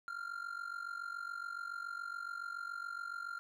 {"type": "tone with amplitude modulation", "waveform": "triangle", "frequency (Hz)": 1391, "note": "F6", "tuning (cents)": -7, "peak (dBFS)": -35, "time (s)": [0.08, 3.39], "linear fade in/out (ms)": 0, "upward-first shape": "sine", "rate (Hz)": 47.1, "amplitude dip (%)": 80, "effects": []}